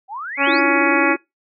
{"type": "exponential sweep", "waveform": "sine", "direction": "up", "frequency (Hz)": [740, 5270], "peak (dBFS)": -26, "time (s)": [0.08, 0.61], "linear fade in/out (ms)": 50}
{"type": "harmonic tone", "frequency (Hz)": 279.4, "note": "C#4", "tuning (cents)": 14, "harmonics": [1, 2, 3, 4, 5, 6, 7, 8, 9], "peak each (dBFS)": [-23, -23, -23, -23, -23, -23, -23, -23, -23], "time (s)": [0.37, 1.17], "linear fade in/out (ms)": 50}
{"type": "tone with vibrato", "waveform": "sine", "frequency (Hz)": 330, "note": "E4", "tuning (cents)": 2, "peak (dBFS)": -19, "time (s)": [0.47, 1.16], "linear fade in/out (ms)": 5, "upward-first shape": "sine", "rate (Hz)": 18, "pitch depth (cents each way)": 90}
{"effects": ["noise-tail reverb RT60 0.2 s tail -23 dB re dry"]}